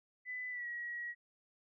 sine tone with pitch glide, 2000 to 1910.8 Hz, B6 to A#6, +21 to +42 cents, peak -39 dBFS, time 0.25-1.15 s, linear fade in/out 50 ms, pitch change -79 cents, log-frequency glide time 0.5-0.67 s, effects none

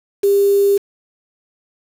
sine tone with quantisation, 400 Hz, G4, 35 cents sharp, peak -10 dBFS, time 0.23-0.78 s, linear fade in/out 10 ms, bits 5, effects none

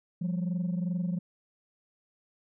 sine tone pair together, 174.26 / 196.9 Hz, F3 / G3, -4 / +8 cents, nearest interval major second, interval 212 cents, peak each -27 / -32 dBFS, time 0.21-1.19 s, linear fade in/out 10 ms, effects tanh soft clip ceiling -25 dBFS

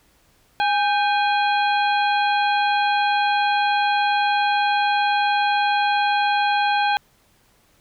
harmonic tone with a mistuned harmonic, 822 Hz, G#5, 18 cents flat, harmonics 1 / 2 / 3 / 4 / 5, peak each -18 / -24 / -28 / -30 / -32 dBFS, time 0.6-6.97 s, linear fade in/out 0 ms, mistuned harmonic 2, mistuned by -92 cents, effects pink hiss -59 dBFS RMS until 7.8 s

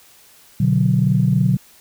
sine chord, B minor, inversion none, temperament equal, 123.47 / 146.83 / 185 Hz, B2 / D3 / F#3, 0 / 0 / 0 cents, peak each -17 dBFS, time 0.6-1.57 s, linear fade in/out 5 ms, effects tanh soft clip ceiling -3 dBFS + white hiss -49 dBFS RMS until 1.8 s

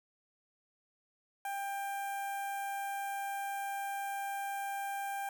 sawtooth tone with notch filter, 794 Hz, G5, 22 cents sharp, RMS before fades -38 dBFS, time 1.45-5.29 s, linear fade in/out 2 ms, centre 4400 Hz, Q 0.55, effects none

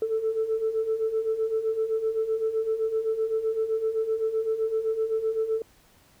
sine beating tone pair, 437.1 / 444.9 Hz, A4 / A4, -11 / +19 cents, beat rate 7.8 Hz, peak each -29 / -24 dBFS, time 0.02-5.62 s, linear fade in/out 2 ms, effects tanh soft clip ceiling -18 dBFS + pink hiss -59 dBFS RMS until 6.2 s

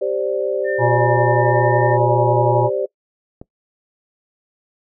sine chord, G suspended fourth, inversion none, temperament just, 392 / 522.7 / 588 Hz, G4 / C5 / D5, 0 / -2 / +2 cents, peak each -22 dBFS, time 0.01-2.86 s, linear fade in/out 10 ms
sine tone with pitch glide, 1800 to 1813.6 Hz, A6 to A#6, +39 to -48 cents, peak -25 dBFS, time 0.64-1.98 s, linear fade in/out 50 ms, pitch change +13 cents, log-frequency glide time 1.33-1.84 s
harmonic tone, 119.8 Hz, A#2, 48 cents sharp, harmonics 1 / 3 / 5 / 7 / 8, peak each -18 / -21 / -22 / -20 / -21 dBFS, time 0.78-2.7 s, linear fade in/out 50 ms
clicks, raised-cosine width 2 ms, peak -21 dBFS, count 2, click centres 1.18 / 3.415 s
effects noise-tail reverb RT60 0.1 s tail -21 dB re dry

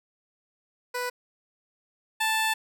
15% pulse tone pair in turn, 493.9 / 880 Hz, B4 / A5, 0 / 0 cents, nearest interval minor seventh, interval 1000 cents, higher second, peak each -22 / -17 dBFS, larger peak second, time 0.94-1.1 / 2.2-2.54 s, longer second, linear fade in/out 10 ms, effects none

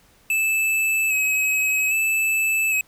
square tone with vibrato, 2589 Hz, E7, 32 cents flat, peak -19 dBFS, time 0.3-2.81 s, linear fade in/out 2 ms, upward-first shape square, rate 0.62 Hz, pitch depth 25 cents each way, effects pink hiss -56 dBFS RMS until 2.87 s

